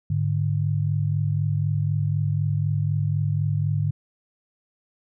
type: tone pair together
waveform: sine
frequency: 103.83 / 147.82 Hz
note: G#2 / D3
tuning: 0 / +12 cents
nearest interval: tritone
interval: 612 cents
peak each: -23 dBFS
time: 0.1-3.91 s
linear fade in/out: 5 ms
effects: none